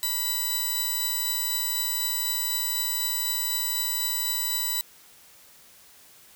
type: tone pair together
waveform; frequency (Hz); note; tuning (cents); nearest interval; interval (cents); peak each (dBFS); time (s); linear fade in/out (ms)
5% pulse; 990 / 3956; B5 / B7; +4 / +2; 2 octaves; 2398; -22 / -18; 0.03-4.81; 0
effects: white hiss -53 dBFS RMS until 6.35 s